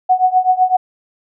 sine tone with tremolo, 740 Hz, F#5, in tune, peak -6 dBFS, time 0.09-0.77 s, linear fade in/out 10 ms, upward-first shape triangle, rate 7.9 Hz, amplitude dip 95%, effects none

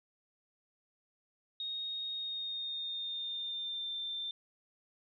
sine tone with pitch glide, 3729 to 3573 Hz, A#7 to A7, 0 to +26 cents, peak -36 dBFS, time 1.6-4.31 s, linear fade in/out 2 ms, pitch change -74 cents, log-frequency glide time 2.13-3.93 s, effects none

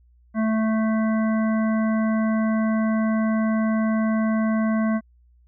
harmonic tone, 220 Hz, A3, in tune, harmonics 1 / 3 / 5 / 7 / 9, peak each -19 / -29 / -33 / -36 / -38 dBFS, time 0.34-5.01 s, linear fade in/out 50 ms, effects added 60 Hz sine -53 dBFS peak until 5.47 s

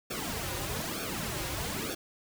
pink noise with flanger, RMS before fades -35 dBFS, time 0.1-1.95 s, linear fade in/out 10 ms, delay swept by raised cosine 1 to 4.6 ms, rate 1.1 Hz, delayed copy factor -1, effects none

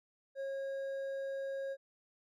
triangle tone with hard clipping, 544 Hz, C#5, 33 cents flat, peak -38 dBFS, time 0.35-1.77 s, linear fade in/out 50 ms, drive 8 dB, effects none

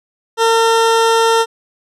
20% pulse tone, 454.8 Hz, A#4, 43 cents flat, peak -5 dBFS, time 0.37-1.46 s, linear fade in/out 50 ms, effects low-pass 9000 Hz 12 dB/octave

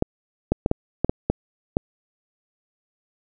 clicks, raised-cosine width 2 ms, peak -5 dBFS, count 8, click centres 0.024 / 0.52 / 0.661 / 0.714 / 1.046 / 1.095 / 1.3 / 1.769 s, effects none

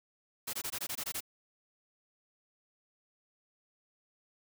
white noise bursts, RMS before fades -37 dBFS, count 9, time 0.47-1.206 s, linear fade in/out 10 ms, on 64 ms, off 20 ms, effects none

